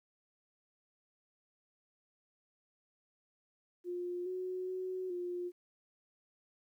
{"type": "tone with pitch steps", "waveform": "sine", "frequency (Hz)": [354.7, 368.4, 371.2, 354.7], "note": ["F4", "F#4", "F#4", "F4"], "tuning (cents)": [27, -7, 6, 27], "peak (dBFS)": -36, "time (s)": [3.84, 5.52], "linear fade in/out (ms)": 50, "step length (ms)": 420, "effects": ["12-bit"]}